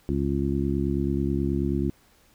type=harmonic tone; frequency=69.3 Hz; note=C#2; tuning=in tune; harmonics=1 / 2 / 3 / 4 / 5; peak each=-29 / -29 / -29 / -29 / -29 dBFS; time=0.09-1.9 s; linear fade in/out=0 ms; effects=pink hiss -60 dBFS RMS until 2.34 s